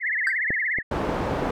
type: tone with vibrato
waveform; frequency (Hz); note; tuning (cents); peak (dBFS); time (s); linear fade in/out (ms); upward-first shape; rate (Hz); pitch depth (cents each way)
sine; 1907; A#6; +39; -22; 0-0.83; 50; triangle; 17; 230
type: tone with exponential decay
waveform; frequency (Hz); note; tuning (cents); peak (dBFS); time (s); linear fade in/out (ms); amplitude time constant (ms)
triangle; 1568; G6; 0; -15; 0.27-0.37; 1; 21
type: clicks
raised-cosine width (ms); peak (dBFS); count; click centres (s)
2; -15 / -20; 2; 0.505 / 0.786
type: low-pass noise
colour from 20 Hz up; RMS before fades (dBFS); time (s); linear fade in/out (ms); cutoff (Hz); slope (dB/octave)
white; -26; 0.91-1.51; 5; 770; 12
effects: none